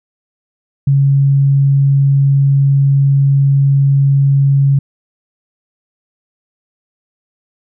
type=tone; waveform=sine; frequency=138.59 Hz; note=C#3; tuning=in tune; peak=-7 dBFS; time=0.87-4.79 s; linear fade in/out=5 ms; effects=none